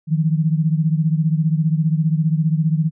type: beating tone pair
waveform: sine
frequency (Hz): 155.56 / 170.56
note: D#3 / F3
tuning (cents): 0 / -41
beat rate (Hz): 15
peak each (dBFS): -16 / -20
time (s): 0.07-2.91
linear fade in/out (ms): 50
effects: none